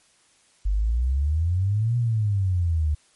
sine exponential two-way sweep, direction up then down, 47.24 to 121.7 to 73.6 Hz, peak -19 dBFS, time 0.65-2.95 s, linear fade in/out 10 ms, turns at 1.97 s, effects white hiss -60 dBFS RMS until 3.15 s + MP3 48 kbps

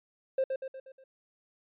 triangle tone with echo, 529 Hz, C5, 19 cents sharp, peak -21 dBFS, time 0.38-0.44 s, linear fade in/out 5 ms, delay 120 ms, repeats 5, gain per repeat -6 dB, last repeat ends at 1.04 s, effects tanh soft clip ceiling -21 dBFS + resampled to 8000 Hz

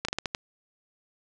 slowing click train, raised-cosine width 0.2 ms, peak -11 dBFS, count 6, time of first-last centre 0.05-0.349 s, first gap 35 ms, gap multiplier 1.27, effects resampled to 22050 Hz + 7-bit

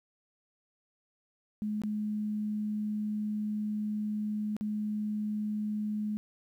sine tone with dropouts, 211.4 Hz, G#3, 31 cents sharp, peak -30 dBFS, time 1.62-6.17 s, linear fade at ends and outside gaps 0 ms, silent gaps 1.818-1.836 / 4.566-4.61 s, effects 11-bit

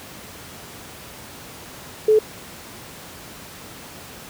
sine tone, 431.9 Hz, A4, 32 cents flat, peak -11 dBFS, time 2.08-2.19 s, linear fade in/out 5 ms, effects pink hiss -39 dBFS RMS until 4.29 s + high-pass 80 Hz 12 dB/octave

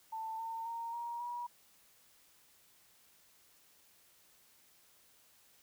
sine tone with pitch steps, 889 / 906.6 / 924.6 / 943 / 961.7 Hz, A5 / A#5 / A#5 / A#5 / B5, +18 / -48 / -14 / +20 / -46 cents, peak -38 dBFS, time 0.12-1.47 s, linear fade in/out 10 ms, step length 270 ms, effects white hiss -66 dBFS RMS until 5.62 s

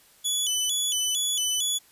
20% pulse tone with vibrato, 3200 Hz, G7, 35 cents sharp, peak -18 dBFS, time 0.24-1.79 s, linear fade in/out 20 ms, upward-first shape square, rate 2.2 Hz, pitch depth 110 cents each way, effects white hiss -57 dBFS RMS until 1.91 s + resampled to 32000 Hz

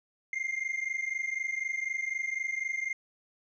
triangle tone pair together, 2097 / 2121 Hz, C7 / C7, +3 / +23 cents, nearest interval unison, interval 20 cents, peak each -32 / -32 dBFS, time 0.33-2.93 s, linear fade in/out 2 ms, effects resampled to 16000 Hz

